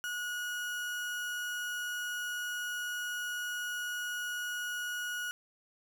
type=tone; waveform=35% pulse; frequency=1454 Hz; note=F#6; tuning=31 cents flat; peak=-33 dBFS; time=0.04-5.31 s; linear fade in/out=0 ms; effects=none